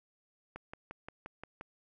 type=click train; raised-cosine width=0.5 ms; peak=-28 dBFS; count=7; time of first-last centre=0.56-1.611 s; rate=5.71 Hz; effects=none